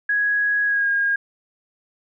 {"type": "tone with pitch glide", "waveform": "sine", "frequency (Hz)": [1664, 1626], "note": ["G#6", "G#6"], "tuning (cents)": [3, -37], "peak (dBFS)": -17, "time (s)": [0.09, 1.16], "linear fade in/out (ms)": 5, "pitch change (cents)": -40, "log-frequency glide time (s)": [0.65, 0.88], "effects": []}